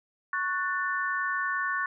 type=chord; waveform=sine; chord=F# minor; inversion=second; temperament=equal with one note detuned; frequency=1108.7 / 1480 / 1777.4 Hz; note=C#6 / F#6 / A6; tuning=0 / 0 / +17 cents; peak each=-31 dBFS; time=0.33-1.86 s; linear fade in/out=2 ms; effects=none